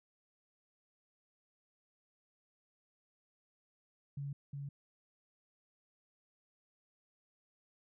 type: tone with echo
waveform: sine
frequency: 140.9 Hz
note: C#3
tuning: 29 cents sharp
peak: -38 dBFS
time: 4.17-4.33 s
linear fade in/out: 5 ms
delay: 360 ms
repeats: 1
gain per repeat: -2 dB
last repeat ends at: 4.69 s
effects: none